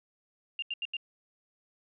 sine tone bursts, 2794 Hz, F7, in tune, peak -31 dBFS, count 4, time 0.59-0.968 s, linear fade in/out 2 ms, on 33 ms, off 82 ms, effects none

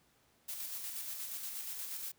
blue noise with tremolo, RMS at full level -41 dBFS, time 0.48-2.12 s, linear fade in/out 10 ms, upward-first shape square, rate 8.4 Hz, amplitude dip 30%, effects pink hiss -70 dBFS RMS until 2.18 s + high-pass 60 Hz 12 dB/octave

